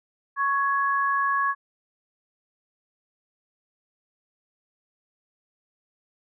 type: tone pair together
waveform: sine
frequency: 1108.7 / 1674.8 Hz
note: C#6 / G#6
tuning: 0 / +14 cents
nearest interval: perfect fifth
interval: 714 cents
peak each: -22 / -26 dBFS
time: 0.36-1.55 s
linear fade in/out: 50 ms
effects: none